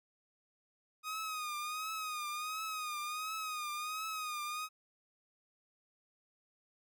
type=tone with vibrato; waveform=sawtooth; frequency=1244.5 Hz; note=D#6; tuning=in tune; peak=-34 dBFS; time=1.03-4.69 s; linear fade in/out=50 ms; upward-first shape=triangle; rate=1.4 Hz; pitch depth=79 cents each way; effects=none